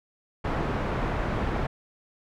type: low-pass noise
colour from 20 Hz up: pink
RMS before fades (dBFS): -28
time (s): 0.44-1.67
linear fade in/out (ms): 10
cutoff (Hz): 1500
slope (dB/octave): 12
effects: none